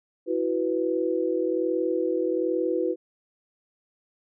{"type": "chord", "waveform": "sine", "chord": "E suspended second", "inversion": "none", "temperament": "just", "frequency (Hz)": [329.6, 370.8, 494.4], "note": ["E4", "F#4", "B4"], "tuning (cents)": [0, 4, 2], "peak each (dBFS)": -27, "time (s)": [0.26, 2.96], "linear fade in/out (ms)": 50, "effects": []}